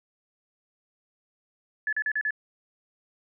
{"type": "tone bursts", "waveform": "sine", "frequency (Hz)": 1719, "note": "A6", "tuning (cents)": -41, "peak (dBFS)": -24, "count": 5, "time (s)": [1.87, 2.307], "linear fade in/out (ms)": 2, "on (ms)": 57, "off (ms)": 38, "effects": []}